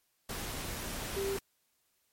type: tone in noise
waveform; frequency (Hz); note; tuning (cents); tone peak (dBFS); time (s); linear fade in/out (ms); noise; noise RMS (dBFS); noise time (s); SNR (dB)
sine; 392.9; G4; +4; -32; 1.16-1.37; 5; pink; -39; 0.29-1.39; +4
effects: white hiss -75 dBFS RMS until 2.12 s + MP3 64 kbps